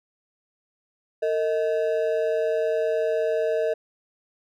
triangle ring-modulated tone, 542 Hz, C#5, 39 cents flat, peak -16 dBFS, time 1.22-3.74 s, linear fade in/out 10 ms, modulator 87.2 Hz, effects none

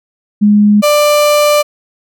sine / 35% pulse tone pair in turn, 207.7 / 591.7 Hz, G#3 / D5, 0 / +13 cents, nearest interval octave + tritone, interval 1813 cents, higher second, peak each -4 / -5 dBFS, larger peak first, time 0.41-0.82 / 0.82-1.63 s, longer second, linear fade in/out 20 ms, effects none

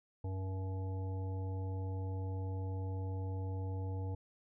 harmonic tone, 94.8 Hz, F#2, 43 cents sharp, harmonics 1 / 3 / 5 / 7 / 9, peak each -36 / -49 / -49 / -57 / -53 dBFS, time 0.24-4.15 s, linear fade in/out 5 ms, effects none

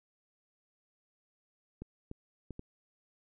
clicks, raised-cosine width 3 ms, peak -29 dBFS, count 4, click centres 1.82 / 2.114 / 2.507 / 2.594 s, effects none

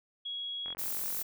sine tone, 3322 Hz, G#7, in tune, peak -35 dBFS, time 0.25-0.74 s, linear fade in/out 10 ms
click train, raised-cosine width 0.5 ms, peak -32 dBFS, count 26, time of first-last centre 0.66-1.214 s, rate 45.1 Hz
violet noise, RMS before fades -35 dBFS, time 0.78-1.23 s, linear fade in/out 10 ms
effects none

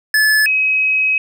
square / sine tone pair in turn, 1726 / 2544 Hz, A6 / D#7, -34 / +38 cents, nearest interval perfect fifth, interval 672 cents, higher second, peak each -11 / -12 dBFS, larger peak first, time 0.14-0.46 / 0.46-1.18 s, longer second, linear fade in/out 2 ms, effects none

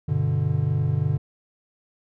triangle chord, G major, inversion none, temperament equal, 98 / 123.47 / 146.83 Hz, G2 / B2 / D3, 0 / 0 / 0 cents, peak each -24 / -23 / -21 dBFS, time 0.08-1.18 s, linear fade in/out 10 ms, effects none

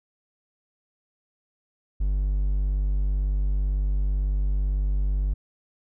triangle tone, 49 Hz, G1, in tune, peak -19 dBFS, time 2-5.34 s, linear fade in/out 10 ms, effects none

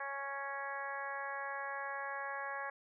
harmonic tone, 277.2 Hz, C#4, in tune, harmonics 2 / 3 / 4 / 5 / 6 / 7 / 8, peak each -47 / -45 / -44 / -52 / -43 / -49 / -54 dBFS, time 0-2.7 s, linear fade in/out 5 ms, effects none

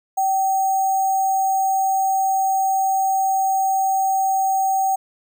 sine tone with sample-and-hold, 769 Hz, G5, 33 cents flat, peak -16 dBFS, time 0.17-4.96 s, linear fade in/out 10 ms, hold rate 7350 Hz, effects none

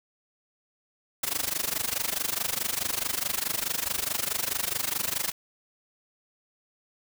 white noise with amplitude modulation, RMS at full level -26 dBFS, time 1.23-5.32 s, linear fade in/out 5 ms, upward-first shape sine, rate 24.7 Hz, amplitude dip 90%, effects none

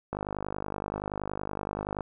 click train, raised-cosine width 1 ms, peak -18 dBFS, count 96, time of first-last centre 0.13-2.007 s, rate 50.6 Hz, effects none

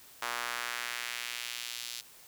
sawtooth tone with high-pass filter sweep, 120 Hz, B2, 49 cents flat, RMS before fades -38 dBFS, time 0.22-2.01 s, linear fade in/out 5 ms, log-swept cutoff 1100 to 4000 Hz, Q 1.3, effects white hiss -55 dBFS RMS until 2.27 s

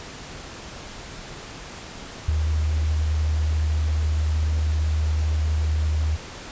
sine tone with ADSR envelope, 77.3 Hz, D#2, 11 cents flat, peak -13 dBFS, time 2.28-6.17 s, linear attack 9 ms, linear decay 9 ms, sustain -6 dB, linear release 26 ms, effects pink hiss -38 dBFS RMS until 6.51 s + resampled to 16000 Hz

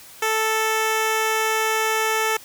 10% pulse tone, 440 Hz, A4, in tune, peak -11 dBFS, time 0.22-2.37 s, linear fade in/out 5 ms, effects white hiss -44 dBFS RMS until 2.44 s

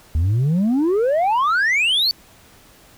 sine exponential sweep, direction up, 74.5 to 4600 Hz, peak -12 dBFS, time 0.15-2.11 s, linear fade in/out 0 ms, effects tanh soft clip ceiling -14 dBFS + pink hiss -49 dBFS RMS until 2.97 s

